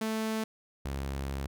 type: tone pair in turn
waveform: sawtooth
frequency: 220 / 68.36 Hz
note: A3 / C#2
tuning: 0 / -24 cents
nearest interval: octave + minor sixth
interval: 2024 cents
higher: first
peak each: -26 / -29 dBFS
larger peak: first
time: 0.01-0.44 / 0.85-1.47 s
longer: second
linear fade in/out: 5 ms
effects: none